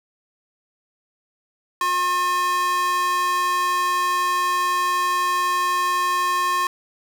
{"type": "tone with high-pass filter", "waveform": "square", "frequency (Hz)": 358.8, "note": "F4", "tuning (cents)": 47, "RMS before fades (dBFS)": -21, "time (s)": [1.81, 6.67], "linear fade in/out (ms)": 2, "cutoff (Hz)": 1100, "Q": 2.7, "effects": ["9-bit"]}